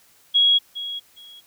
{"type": "tone with echo", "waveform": "sine", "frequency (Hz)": 3315, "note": "G#7", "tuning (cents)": -4, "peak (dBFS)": -13, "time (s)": [0.34, 0.59], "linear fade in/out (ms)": 20, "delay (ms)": 410, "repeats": 2, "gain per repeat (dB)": -14, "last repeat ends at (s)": 1.41, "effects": ["white hiss -56 dBFS RMS until 1.46 s"]}